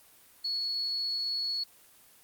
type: tone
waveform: sine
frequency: 4378 Hz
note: C#8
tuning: 22 cents flat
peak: -29 dBFS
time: 0.44-1.64 s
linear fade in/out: 10 ms
effects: white hiss -58 dBFS RMS until 2.23 s + Opus 24 kbps